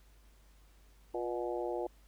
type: harmonic tone with a mistuned harmonic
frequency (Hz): 121.6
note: B2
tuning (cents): -26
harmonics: 3 / 4 / 5 / 6 / 7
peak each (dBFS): -37 / -39 / -41 / -43 / -44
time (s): 1.14-1.87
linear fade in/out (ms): 5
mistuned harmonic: 3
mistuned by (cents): -55
effects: added 50 Hz sine -59 dBFS peak until 2.07 s + pink hiss -68 dBFS RMS until 2.07 s